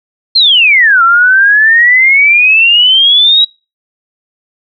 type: exponential two-way sweep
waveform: sine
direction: down then up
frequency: 4297 to 1341 to 3881 Hz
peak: -3 dBFS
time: 0.35-3.45 s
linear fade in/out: 10 ms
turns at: 1.03 s
effects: noise-tail reverb RT60 0.3 s tail -26 dB re dry